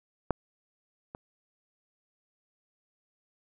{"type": "clicks", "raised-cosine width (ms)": 1, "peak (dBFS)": [-11, -26], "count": 2, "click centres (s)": [0.307, 1.149], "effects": []}